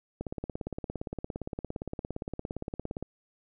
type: click train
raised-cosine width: 2 ms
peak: -21 dBFS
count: 50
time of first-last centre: 0.21-3.026 s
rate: 17.4 Hz
effects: none